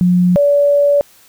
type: tone pair in turn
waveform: sine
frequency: 178.9 / 573.9 Hz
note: F3 / D5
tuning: +42 / -40 cents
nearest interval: octave + minor sixth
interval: 2018 cents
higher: second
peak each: -8 dBFS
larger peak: neither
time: 0.01-0.36 / 0.36-1.01 s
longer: second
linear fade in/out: 0 ms
effects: white hiss -47 dBFS RMS until 1.28 s